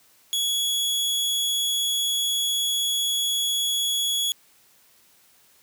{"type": "tone", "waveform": "sawtooth", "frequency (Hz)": 3361, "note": "G#7", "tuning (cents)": 20, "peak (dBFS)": -19, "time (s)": [0.33, 4.32], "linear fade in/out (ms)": 0, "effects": ["white hiss -58 dBFS RMS until 5.62 s", "high-pass 60 Hz 12 dB/octave"]}